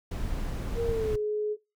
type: noise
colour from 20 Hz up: brown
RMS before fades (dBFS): -32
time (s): 0.11-1.16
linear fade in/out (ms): 5
type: tone with pitch glide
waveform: sine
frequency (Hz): 466.2 to 422.6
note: A#4 to G#4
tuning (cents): 0 to +30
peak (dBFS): -26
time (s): 0.75-1.57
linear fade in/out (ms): 50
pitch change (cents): -170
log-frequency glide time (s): 0.86-1.15
effects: noise-tail reverb RT60 0.3 s tail -23 dB re dry